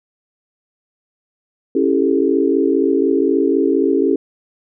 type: chord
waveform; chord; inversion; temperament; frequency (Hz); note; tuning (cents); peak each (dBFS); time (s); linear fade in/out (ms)
sine; A dominant seventh; first; just; 275 / 330 / 396 / 440; C#4 / E4 / G4 / A4; -14 / +2 / +18 / 0; -17 / -18 / -17 / -20; 1.75-4.16; 5
effects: none